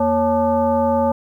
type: tone with frequency modulation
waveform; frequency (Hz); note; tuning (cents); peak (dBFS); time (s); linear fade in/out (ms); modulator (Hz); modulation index
sine; 554.4; C#5; 0; -14; 0-1.12; 5; 320; 1.2
effects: 9-bit